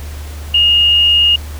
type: tone with frequency modulation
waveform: sine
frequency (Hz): 2849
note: F7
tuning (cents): +34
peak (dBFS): -7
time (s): 0.54-1.36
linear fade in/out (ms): 5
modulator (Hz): 89.6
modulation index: 0.37
effects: added 74 Hz sine -24 dBFS peak until 1.59 s + pink hiss -35 dBFS RMS until 1.59 s